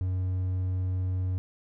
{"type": "tone with hard clipping", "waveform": "triangle", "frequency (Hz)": 92.5, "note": "F#2", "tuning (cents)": 0, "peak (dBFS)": -27, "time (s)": [0.01, 1.38], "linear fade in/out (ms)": 0, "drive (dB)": 6, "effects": []}